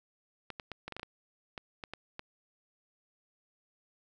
clicks, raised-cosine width 0.3 ms, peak -24 dBFS, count 12, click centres 0.503 / 0.598 / 0.717 / 0.88 / 0.923 / 0.966 / 0.996 / 1.031 / 1.578 / 1.838 / 1.936 / 2.194 s, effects none

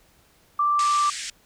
sine tone, 1174.7 Hz, D6, in tune, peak -18 dBFS, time 0.59-1.1 s, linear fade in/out 5 ms
white band-pass noise, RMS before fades -33 dBFS, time 0.79-1.3 s, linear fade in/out 2 ms, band 1600 to 8400 Hz, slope 48 dB/octave
effects pink hiss -59 dBFS RMS until 1.45 s

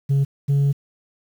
sine tone pair in turn, 138.59 / 140.61 Hz, C#3 / C#3, 0 / +25 cents, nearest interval unison, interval 25 cents, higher second, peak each -12 / -12 dBFS, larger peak neither, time 0.09-0.25 / 0.48-0.73 s, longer second, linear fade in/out 20 ms, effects tanh soft clip ceiling -14 dBFS + 8-bit

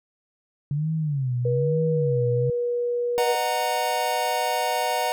sine tone with vibrato, 139.9 Hz, C#3, 16 cents sharp, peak -22 dBFS, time 0.71-2.5 s, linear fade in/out 2 ms, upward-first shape sine, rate 1.1 Hz, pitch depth 230 cents each way
sine tone, 482.3 Hz, B4, 41 cents flat, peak -22 dBFS, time 1.45-3.35 s, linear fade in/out 5 ms
square chord, B major seventh, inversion none, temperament equal with one note detuned, 493.9 / 608.4 / 740 / 932.3 Hz, B4 / D#5 / F#5 / A#5, 0 / -39 / 0 / 0 cents, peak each -31 / -30 / -27 / -28 dBFS, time 3.18-5.12 s, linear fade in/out 0 ms
effects none

